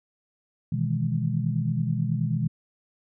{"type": "chord", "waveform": "sine", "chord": "E major seventh", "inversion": "second", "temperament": "equal", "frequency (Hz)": [123.47, 155.56, 164.81, 207.7], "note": ["B2", "D#3", "E3", "G#3"], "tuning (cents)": [0, 0, 0, 0], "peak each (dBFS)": [-27, -28, -29, -31], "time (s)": [0.72, 2.48], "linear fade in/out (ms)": 5, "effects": []}